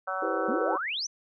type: harmonic tone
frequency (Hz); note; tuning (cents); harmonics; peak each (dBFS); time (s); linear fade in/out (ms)
188.3; F#3; +31; 3 / 4 / 5 / 6 / 7 / 8; -36 / -35 / -42 / -38 / -33 / -37; 0.07-0.78; 10
type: chord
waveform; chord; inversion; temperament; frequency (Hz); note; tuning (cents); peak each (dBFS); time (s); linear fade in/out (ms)
sine; C major seventh; first; just; 327 / 392.4 / 490.5 / 523.3; E4 / G4 / B4 / C5; -14 / +2 / -12 / 0; -34; 0.22-0.76; 5
type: exponential sweep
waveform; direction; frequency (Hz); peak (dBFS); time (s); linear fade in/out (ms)
sine; up; 204.8 to 6330; -29; 0.48-1.07; 10
effects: none